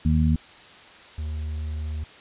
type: harmonic tone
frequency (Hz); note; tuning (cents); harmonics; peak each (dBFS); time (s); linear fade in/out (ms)
77.78; D#2; 0; 1 / 2 / 3; -20 / -22 / -23; 0.05-0.36; 5
type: tone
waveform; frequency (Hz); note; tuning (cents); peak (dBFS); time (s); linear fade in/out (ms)
triangle; 76.7; D#2; -24; -25; 1.18-2.04; 5
effects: white hiss -47 dBFS RMS until 2.2 s + resampled to 8000 Hz